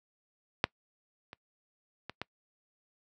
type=clicks; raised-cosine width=0.3 ms; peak=-7 / -28 / -23 / -19 dBFS; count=4; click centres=0.641 / 1.331 / 2.096 / 2.216 s; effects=noise-tail reverb RT60 0.1 s tail -25 dB re dry + high-pass 80 Hz 12 dB/octave